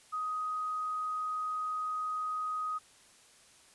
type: tone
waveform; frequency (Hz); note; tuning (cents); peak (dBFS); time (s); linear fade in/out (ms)
sine; 1253; D#6; +12; -32; 0.12-2.79; 20
effects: white hiss -60 dBFS RMS until 3.74 s + resampled to 24000 Hz